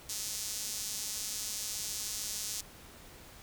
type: tone with high-pass filter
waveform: sawtooth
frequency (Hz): 213.4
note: G#3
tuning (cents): +47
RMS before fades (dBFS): -38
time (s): 0.09-2.61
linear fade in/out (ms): 5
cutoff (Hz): 6000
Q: 1.4
effects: pink hiss -53 dBFS RMS until 3.42 s